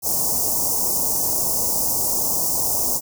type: band-stop noise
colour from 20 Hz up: white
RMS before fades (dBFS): -21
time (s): 0.02-3.01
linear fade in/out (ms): 50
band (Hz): 1000 to 5300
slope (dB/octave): 48
effects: none